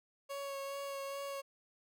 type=tone with vibrato; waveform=30% pulse; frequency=554.4 Hz; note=C#5; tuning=in tune; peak=-37 dBFS; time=0.29-1.42 s; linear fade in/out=20 ms; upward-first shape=sine; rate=2.4 Hz; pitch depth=16 cents each way; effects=none